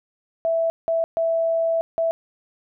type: tone bursts at uneven times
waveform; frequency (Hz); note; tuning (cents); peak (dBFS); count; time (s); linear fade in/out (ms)
sine; 659.3; E5; 0; -18; 4; 0.45-0.7 / 0.88-1.04 / 1.17-1.81 / 1.98-2.11; 0
effects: none